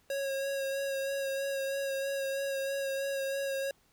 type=tone with vibrato; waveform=square; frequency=547 Hz; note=C#5; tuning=23 cents flat; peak=-32 dBFS; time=0.1-3.71 s; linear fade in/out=2 ms; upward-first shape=sine; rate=3.1 Hz; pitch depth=20 cents each way; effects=pink hiss -68 dBFS RMS until 3.92 s